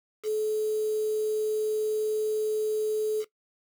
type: tone with quantisation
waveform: sine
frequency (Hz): 429.8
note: A4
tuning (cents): -41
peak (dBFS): -24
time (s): 0.23-3.25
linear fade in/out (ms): 50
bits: 7
effects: noise-tail reverb RT60 0.1 s tail -17 dB re dry